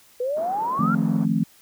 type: exponential sweep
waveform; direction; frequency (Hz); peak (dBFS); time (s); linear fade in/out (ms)
sine; up; 481.1 to 1430; -22; 0.2-0.95; 5
type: band-pass noise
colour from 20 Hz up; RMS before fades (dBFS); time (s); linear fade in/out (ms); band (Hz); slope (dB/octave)
pink; -39; 0.36-1.26; 20; 190 to 1200; 24
type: chord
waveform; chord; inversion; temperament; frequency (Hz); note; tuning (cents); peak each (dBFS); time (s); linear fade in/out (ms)
sine; F dominant seventh; third; equal with one note detuned; 155.56 / 174.61 / 220 / 265.6; Eb3 / F3 / A3 / C4; 0 / 0 / 0 / +26; -26 / -24 / -22 / -27; 0.79-1.44; 5
effects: white hiss -54 dBFS RMS until 1.61 s